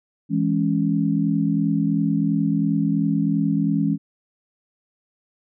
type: chord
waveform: sine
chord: C# minor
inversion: first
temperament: equal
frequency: 164.81 / 207.7 / 277.2 Hz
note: E3 / G#3 / C#4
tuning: 0 / 0 / 0 cents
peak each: -22 dBFS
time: 0.29-3.98 s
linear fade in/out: 50 ms
effects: none